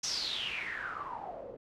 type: noise with low-pass filter sweep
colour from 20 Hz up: white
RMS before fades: -38 dBFS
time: 0.03-1.57 s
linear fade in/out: 10 ms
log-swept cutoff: 6000 to 460 Hz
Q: 8.5
effects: none